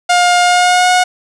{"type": "tone with pitch glide", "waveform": "sawtooth", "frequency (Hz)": [710, 727.4], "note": ["F5", "F#5"], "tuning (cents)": [28, -30], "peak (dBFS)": -4, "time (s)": [0.09, 1.04], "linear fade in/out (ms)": 10, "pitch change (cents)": 42, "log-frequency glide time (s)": [0.41, 0.91], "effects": ["resampled to 22050 Hz", "7-bit"]}